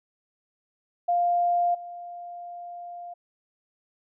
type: tone with level steps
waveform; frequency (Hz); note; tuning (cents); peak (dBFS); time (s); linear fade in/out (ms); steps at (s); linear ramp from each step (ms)
sine; 700; F5; +4; -20 / -36; 1.08-3.14; 10; 1.74; 10
effects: none